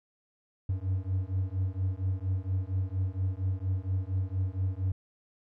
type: beating tone pair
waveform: triangle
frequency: 92.1 / 96.4 Hz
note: F#2 / G2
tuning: -7 / -28 cents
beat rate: 4.3 Hz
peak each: -29 dBFS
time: 0.69-4.92 s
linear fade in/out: 5 ms
effects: none